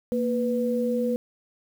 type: tone pair together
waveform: sine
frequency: 233.1 / 493.9 Hz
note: A#3 / B4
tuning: 0 / 0 cents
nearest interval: octave + minor second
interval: 1300 cents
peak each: -25 dBFS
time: 0.12-1.16 s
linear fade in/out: 0 ms
effects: 8-bit